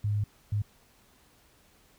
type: tone bursts at uneven times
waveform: sine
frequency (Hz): 103.83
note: G#2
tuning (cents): 0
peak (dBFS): -25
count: 2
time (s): 0.04-0.24 / 0.52-0.62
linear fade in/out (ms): 5
effects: pink hiss -62 dBFS RMS until 1.98 s